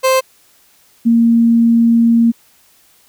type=tone pair in turn; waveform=30% pulse / sine; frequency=523.3 / 231.8 Hz; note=C5 / A#3; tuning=0 / -10 cents; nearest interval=octave + major second; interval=1410 cents; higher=first; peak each=-7 dBFS; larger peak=neither; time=0.03-0.21 / 1.05-2.32 s; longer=second; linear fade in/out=20 ms; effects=white hiss -51 dBFS RMS until 3.08 s